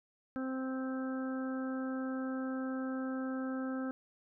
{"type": "harmonic tone", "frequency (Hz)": 261.6, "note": "C4", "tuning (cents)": 0, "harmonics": [1, 2, 3, 4, 5, 6], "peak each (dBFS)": [-35, -43, -51, -57, -47, -49], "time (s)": [0.36, 3.91], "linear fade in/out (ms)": 0, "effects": []}